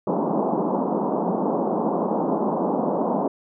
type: band-pass noise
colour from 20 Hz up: pink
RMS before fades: -23 dBFS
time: 0.07-3.28 s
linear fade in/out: 5 ms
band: 180 to 1000 Hz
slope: 48 dB/octave
effects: none